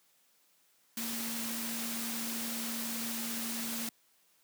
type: tone in noise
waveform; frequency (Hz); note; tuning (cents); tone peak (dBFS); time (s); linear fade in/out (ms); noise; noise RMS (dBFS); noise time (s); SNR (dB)
sine; 230; A#3; -23; -39; 0.97-3.89; 2; white; -38; 0.97-3.89; -4
effects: white hiss -69 dBFS RMS until 4.43 s + high-pass 150 Hz 12 dB/octave